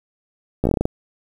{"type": "slowing click train", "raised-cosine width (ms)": 2, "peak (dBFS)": -5, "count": 9, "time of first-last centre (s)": [0.64, 0.855], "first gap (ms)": 14, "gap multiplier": 1.18, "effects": ["7-bit"]}